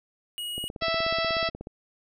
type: tone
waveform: square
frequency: 2896 Hz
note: F#7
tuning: 38 cents flat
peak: -32 dBFS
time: 0.38-0.68 s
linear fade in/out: 0 ms
type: click train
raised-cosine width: 2 ms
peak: -24 dBFS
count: 19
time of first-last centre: 0.58-1.671 s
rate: 16.5 Hz
type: harmonic tone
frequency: 659.3 Hz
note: E5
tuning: in tune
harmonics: 1 / 2 / 3 / 4 / 5 / 6 / 7 / 8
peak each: -28 / -31 / -33 / -34 / -35 / -36 / -36 / -37 dBFS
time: 0.81-1.5 s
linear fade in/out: 20 ms
effects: none